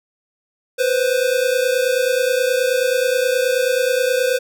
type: tone pair together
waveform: square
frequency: 493.9 / 523.3 Hz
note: B4 / C5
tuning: 0 / 0 cents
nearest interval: minor second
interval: 100 cents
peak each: -19 dBFS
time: 0.78-4.39 s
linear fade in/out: 20 ms
effects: none